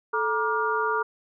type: tone cluster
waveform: sine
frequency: 437.2 / 946 / 1180 / 1417 Hz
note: A4 / A#5 / D6 / F6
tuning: -11 / +25 / +8 / +25 cents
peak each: -28 dBFS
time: 0.13-1.03 s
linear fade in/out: 10 ms
effects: none